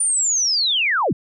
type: linear sweep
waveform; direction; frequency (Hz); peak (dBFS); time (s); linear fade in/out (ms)
sine; down; 9397 to 92.5; -16; 0-1.13; 5
effects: none